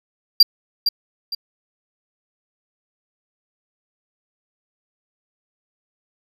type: tone with echo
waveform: triangle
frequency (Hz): 4745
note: D8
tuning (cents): +17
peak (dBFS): -4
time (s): 0.4-0.43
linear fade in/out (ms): 5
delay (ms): 460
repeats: 2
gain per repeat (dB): -9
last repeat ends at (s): 1.35
effects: none